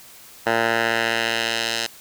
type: tone with band-pass filter sweep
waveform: 10% pulse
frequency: 114.9 Hz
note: A#2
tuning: 25 cents flat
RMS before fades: -22 dBFS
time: 0.46-1.87 s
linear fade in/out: 10 ms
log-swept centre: 1200 to 4400 Hz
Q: 1.1
effects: white hiss -45 dBFS RMS until 2 s